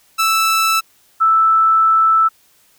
sawtooth / sine tone pair in turn, 1318.5 / 1318.5 Hz, E6 / E6, 0 / 0 cents, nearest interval unison, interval 0 cents, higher neither, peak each -9 dBFS, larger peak neither, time 0.18-0.81 / 1.2-2.29 s, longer second, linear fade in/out 20 ms, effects white hiss -54 dBFS RMS until 2.78 s

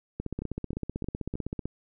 two click trains, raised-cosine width 3 ms, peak -22 / -19 dBFS, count 4 / 24, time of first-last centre 0.42-1.355 / 0.2-1.656 s, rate 3.21 / 15.8 Hz, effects none

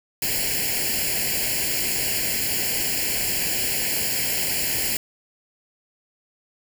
white noise with comb filter, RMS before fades -24 dBFS, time 0.22-4.97 s, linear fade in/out 2 ms, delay 0.41 ms, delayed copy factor +1, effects none

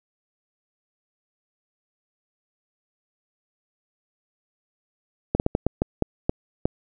slowing click train, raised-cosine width 2 ms, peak -6 dBFS, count 9, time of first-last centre 5.35-6.655 s, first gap 49 ms, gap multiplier 1.33, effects none

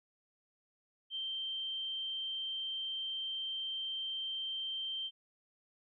sine tone, 3136 Hz, G7, in tune, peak -36 dBFS, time 1.1-5.11 s, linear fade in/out 50 ms, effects none

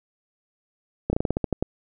slowing click train, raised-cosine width 2 ms, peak -9 dBFS, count 10, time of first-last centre 1.1-1.626 s, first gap 30 ms, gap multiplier 1.16, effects none

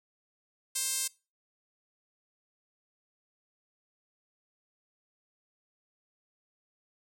5% pulse tone with band-pass filter, 527 Hz, C5, 12 cents sharp, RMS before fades -32 dBFS, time 0.75-1.08 s, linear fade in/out 10 ms, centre 9800 Hz, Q 8.3, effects noise-tail reverb RT60 0.3 s tail -24 dB re dry

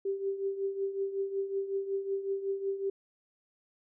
sine tone with tremolo, 392 Hz, G4, in tune, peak -27 dBFS, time 0.05-2.9 s, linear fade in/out 5 ms, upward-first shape triangle, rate 5.4 Hz, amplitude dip 75%, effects none

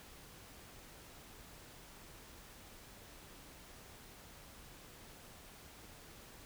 silence, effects pink hiss -56 dBFS RMS until 6.45 s

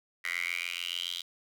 10% pulse tone with high-pass filter sweep, 87 Hz, F2, 6 cents flat, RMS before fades -35 dBFS, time 0.24-1.22 s, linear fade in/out 10 ms, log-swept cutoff 1900 to 3500 Hz, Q 7.6, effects none

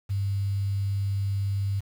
sine tone with quantisation, 99 Hz, G2, 18 cents sharp, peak -24 dBFS, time 0.09-1.81 s, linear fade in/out 20 ms, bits 8, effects none

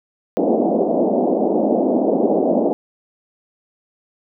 pink band-pass noise, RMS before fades -17 dBFS, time 0.37-2.73 s, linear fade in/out 0 ms, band 210 to 730 Hz, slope 48 dB/octave, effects none

